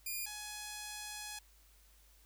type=tone pair in turn; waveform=5% pulse; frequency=2424 / 840.3 Hz; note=D#7 / G#5; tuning=-46 / +20 cents; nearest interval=octave + tritone; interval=1834 cents; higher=first; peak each=-28 / -31 dBFS; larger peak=first; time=0.06-0.26 / 0.26-1.39 s; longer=second; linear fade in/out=5 ms; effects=added 51 Hz sine -63 dBFS peak until 2.25 s + white hiss -67 dBFS RMS until 2.25 s